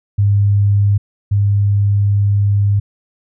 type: tone pair in turn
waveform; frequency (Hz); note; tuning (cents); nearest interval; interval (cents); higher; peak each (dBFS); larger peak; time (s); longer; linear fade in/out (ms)
sine; 101.3 / 101.3; G#2 / G#2; -43 / -43; unison; 0; neither; -9 / -10; first; 0.18-0.98 / 1.31-2.8; second; 10
effects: none